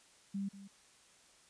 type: tone with echo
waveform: sine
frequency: 197.5 Hz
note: G3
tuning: 13 cents sharp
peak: -35 dBFS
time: 0.34-0.49 s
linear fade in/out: 10 ms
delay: 190 ms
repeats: 1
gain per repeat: -14 dB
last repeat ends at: 0.68 s
effects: white hiss -64 dBFS RMS until 1.49 s + resampled to 22050 Hz